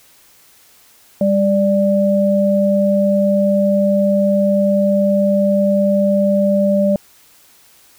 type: tone pair together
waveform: sine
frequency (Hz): 199.5 / 588.7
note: G3 / D5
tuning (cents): +31 / +4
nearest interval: octave + perfect fifth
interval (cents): 1873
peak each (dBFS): -14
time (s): 1.21-6.96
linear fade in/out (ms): 2
effects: white hiss -49 dBFS RMS until 7.98 s